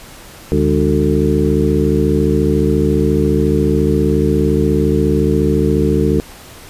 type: harmonic tone with a mistuned harmonic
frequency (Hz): 74.3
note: D2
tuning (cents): +21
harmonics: 1 / 2 / 3 / 4 / 5 / 6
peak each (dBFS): -18 / -18 / -18 / -18 / -18 / -18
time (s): 0.52-6.2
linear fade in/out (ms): 0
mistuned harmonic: 3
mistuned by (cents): -140
effects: pink hiss -37 dBFS RMS until 6.69 s + resampled to 32000 Hz